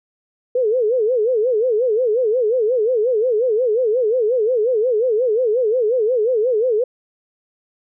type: tone with vibrato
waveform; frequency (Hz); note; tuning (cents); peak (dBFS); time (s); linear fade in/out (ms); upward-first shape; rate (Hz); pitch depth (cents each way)
sine; 466.2; A#4; 0; -14; 0.55-6.84; 5; sine; 5.6; 190
effects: none